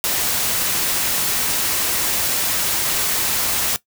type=noise; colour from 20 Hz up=white; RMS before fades=-20 dBFS; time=0.04-3.76 s; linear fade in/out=0 ms; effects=noise-tail reverb RT60 0.1 s tail -17 dB re dry